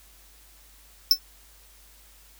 square tone with exponential decay, 5310 Hz, E8, 12 cents sharp, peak -10 dBFS, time 1.11-1.19 s, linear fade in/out 1 ms, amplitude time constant 16 ms, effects added 50 Hz sine -55 dBFS peak until 2.39 s + white hiss -55 dBFS RMS until 2.39 s

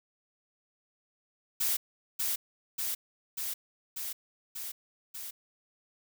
blue noise with echo, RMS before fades -29 dBFS, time 1.6-1.77 s, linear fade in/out 10 ms, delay 590 ms, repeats 6, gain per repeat -2 dB, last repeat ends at 5.31 s, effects none

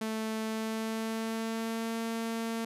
sawtooth tone with pitch glide, 220 to 227.4 Hz, A3 to A#3, 0 to -43 cents, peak -28 dBFS, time 0.01-2.65 s, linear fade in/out 5 ms, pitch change +57 cents, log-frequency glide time 0.43-1.97 s, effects resampled to 32000 Hz

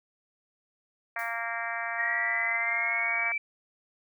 harmonic tone, 231.2 Hz, A#3, 14 cents flat, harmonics 3 / 4 / 5 / 6 / 7 / 8 / 9 / 10, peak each -37 / -41 / -40 / -41 / -37 / -36 / -40 / -40 dBFS, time 1.16-3.32 s, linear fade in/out 2 ms
blue noise with exponential decay, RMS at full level -46 dBFS, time 1.19-1.54 s, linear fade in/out 0 ms, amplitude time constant 75 ms
sine linear sweep, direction up, 1870 to 2331 Hz, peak -27 dBFS, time 1.98-3.38 s, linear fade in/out 5 ms
effects none

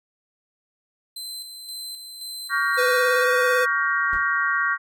sawtooth tone with tremolo, 4073 Hz, C8, 47 cents flat, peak -29 dBFS, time 1.16-3.24 s, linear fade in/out 5 ms, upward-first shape square, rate 1.9 Hz, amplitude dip 45%
sine chord, G half-diminished seventh, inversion second, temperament just, 1128.9 / 1411.2 / 1568 / 1881.6 Hz, Db6 / F6 / G6 / Bb6, +31 / +18 / 0 / +16 cents, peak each -25 dBFS, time 2.49-4.78 s, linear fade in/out 50 ms
square tone with vibrato, 500 Hz, B4, 21 cents sharp, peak -21 dBFS, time 2.77-3.66 s, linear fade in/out 20 ms, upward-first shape triangle, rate 18 Hz, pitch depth 33 cents each way
brown noise with exponential decay, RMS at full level -31 dBFS, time 4.13-4.3 s, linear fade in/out 1 ms, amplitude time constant 35 ms
effects none

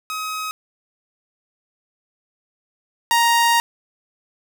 sawtooth tone pair in turn, 1268 / 935.1 Hz, D#6 / A#5, +32 / +5 cents, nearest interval perfect fourth, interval 527 cents, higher first, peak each -21 / -10 dBFS, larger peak second, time 0.1-0.51 / 3.11-3.6 s, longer second, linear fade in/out 0 ms, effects none

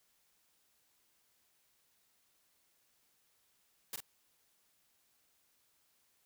white noise with echo, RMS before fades -41 dBFS, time 3.93-3.96 s, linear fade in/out 2 ms, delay 44 ms, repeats 1, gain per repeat -4 dB, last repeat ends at 4.004 s, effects white hiss -74 dBFS RMS until 6.25 s

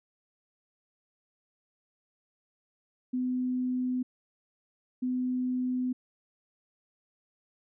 sine tone bursts at uneven times, 252.5 Hz, B3, 39 cents sharp, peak -27 dBFS, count 2, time 3.13-4.03 / 5.02-5.93 s, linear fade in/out 10 ms, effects none

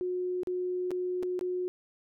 sine tone with dropouts, 362.7 Hz, F#4, 34 cents flat, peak -29 dBFS, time 0.01-1.68 s, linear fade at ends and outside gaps 0 ms, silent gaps 0.433-0.472 / 0.907-0.915 / 1.227-1.232 / 1.392-1.411 s, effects none

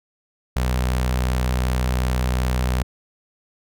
sawtooth tone with notch filter, 62.7 Hz, B1, 27 cents sharp, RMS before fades -21 dBFS, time 0.56-2.83 s, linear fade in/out 5 ms, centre 320 Hz, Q 1.7, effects none

